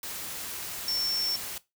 sine tone in noise, 5430 Hz, F8, 50 cents flat, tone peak -26 dBFS, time 0.88-1.36 s, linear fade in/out 2 ms, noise white, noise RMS -37 dBFS, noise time 0.03-1.58 s, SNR +8 dB, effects noise-tail reverb RT60 0.2 s tail -18 dB re dry

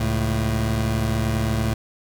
25% pulse tone pair together, 69.5 / 110.46 Hz, C#2 / A2, +5 / +7 cents, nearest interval minor sixth, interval 802 cents, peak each -21 / -18 dBFS, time 0-1.74 s, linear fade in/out 5 ms, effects none

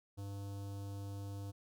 square tone with notch filter, 99.7 Hz, G2, 30 cents sharp, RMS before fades -44 dBFS, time 0.17-1.52 s, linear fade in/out 20 ms, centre 2000 Hz, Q 0.57, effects none

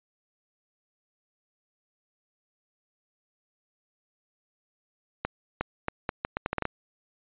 accelerating click train, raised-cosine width 0.5 ms, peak -12 dBFS, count 11, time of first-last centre 5.25-6.654 s, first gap 360 ms, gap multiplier 0.76, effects resampled to 8000 Hz

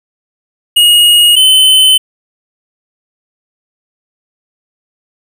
square tone pair in turn, 2877 / 3048 Hz, F#7 / G7, -49 / -49 cents, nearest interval minor second, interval 100 cents, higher second, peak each -4 dBFS, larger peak neither, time 0.76-1.36 / 1.36-1.98 s, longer second, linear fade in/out 10 ms, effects none

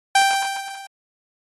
sawtooth tone with level ramp, 784 Hz, G5, in tune, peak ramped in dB -7 to -33 dBFS, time 0.15-0.87 s, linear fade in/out 5 ms, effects AAC 32 kbps

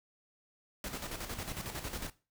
pink noise with tremolo, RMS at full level -39 dBFS, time 0.84-2.1 s, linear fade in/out 2 ms, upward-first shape square, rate 11 Hz, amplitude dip 55%, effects noise-tail reverb RT60 0.3 s tail -17 dB re dry

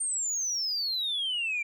sine exponential sweep, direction down, 8870 to 2326 Hz, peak -26 dBFS, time 0-1.63 s, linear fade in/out 10 ms, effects tanh soft clip ceiling -25 dBFS

